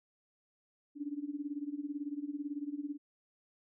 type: tone with tremolo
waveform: sine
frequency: 290 Hz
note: D4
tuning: 22 cents flat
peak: -33 dBFS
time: 0.95-2.98 s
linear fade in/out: 50 ms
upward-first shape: sine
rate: 18 Hz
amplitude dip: 85%
effects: none